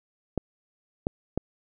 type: clicks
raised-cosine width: 2 ms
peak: -12 dBFS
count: 3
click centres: 0.377 / 1.069 / 1.376 s
effects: none